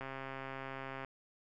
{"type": "click train", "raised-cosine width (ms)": 0.5, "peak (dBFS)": -28, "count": 140, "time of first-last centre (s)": [0.01, 1.047], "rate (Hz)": 134, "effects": []}